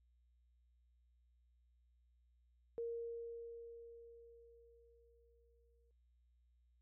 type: tone with exponential decay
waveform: sine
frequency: 466 Hz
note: A#4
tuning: 1 cent flat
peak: -39 dBFS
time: 2.78-5.91 s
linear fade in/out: 0 ms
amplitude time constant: 680 ms
effects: added 60 Hz sine -70 dBFS peak until 6.81 s